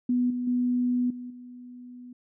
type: tone with level steps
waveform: sine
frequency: 246.9 Hz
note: B3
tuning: in tune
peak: -21 / -27 / -22 / -35 / -41 dBFS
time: 0.09-2.13 s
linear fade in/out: 5 ms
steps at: 0.3 / 0.47 / 1.1 / 1.3 s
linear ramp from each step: 5 ms
effects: none